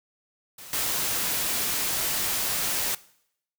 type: noise with level steps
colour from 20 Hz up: white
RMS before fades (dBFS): -43 / -27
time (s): 0.58-2.95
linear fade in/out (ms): 5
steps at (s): 0.73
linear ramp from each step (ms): 2
effects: noise-tail reverb RT60 0.7 s tail -20 dB re dry